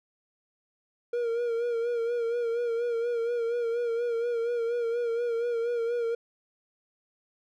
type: tone with vibrato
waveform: triangle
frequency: 470 Hz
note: A#4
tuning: 14 cents sharp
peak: -24 dBFS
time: 1.13-6.15 s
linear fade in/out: 5 ms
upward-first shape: sine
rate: 4.2 Hz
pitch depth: 47 cents each way
effects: none